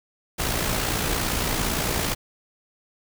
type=noise with amplitude modulation; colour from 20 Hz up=pink; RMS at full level=-23 dBFS; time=0.38-2.15 s; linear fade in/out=20 ms; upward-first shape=sine; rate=57.7 Hz; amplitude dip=45%; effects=none